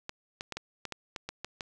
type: clicks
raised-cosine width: 0.2 ms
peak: -19 dBFS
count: 10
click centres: 0.094 / 0.409 / 0.523 / 0.57 / 0.853 / 0.923 / 1.162 / 1.29 / 1.446 / 1.608 s
effects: none